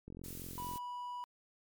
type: click train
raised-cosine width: 3 ms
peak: -35 dBFS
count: 31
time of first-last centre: 0.08-0.759 s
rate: 44.2 Hz
type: noise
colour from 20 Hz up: blue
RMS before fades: -49 dBFS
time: 0.24-0.78 s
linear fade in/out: 0 ms
type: tone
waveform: triangle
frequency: 980 Hz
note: B5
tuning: 14 cents flat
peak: -38 dBFS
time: 0.58-1.24 s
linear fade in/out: 0 ms
effects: MP3 96 kbps